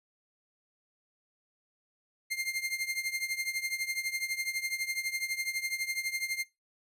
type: tone with tremolo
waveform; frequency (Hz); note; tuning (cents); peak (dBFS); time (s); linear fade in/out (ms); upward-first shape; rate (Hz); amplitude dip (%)
sawtooth; 2108; C7; +12; -25; 2.3-6.44; 20; triangle; 12; 90
effects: noise-tail reverb RT60 0.2 s tail -19 dB re dry + resampled to 32000 Hz